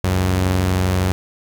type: tone pair together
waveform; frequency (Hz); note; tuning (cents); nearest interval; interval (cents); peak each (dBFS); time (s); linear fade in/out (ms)
sawtooth; 69.1 / 92.5; C#2 / F#2; -5 / 0; perfect fourth; 505; -21 / -12; 0.04-1.12; 0
effects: 8-bit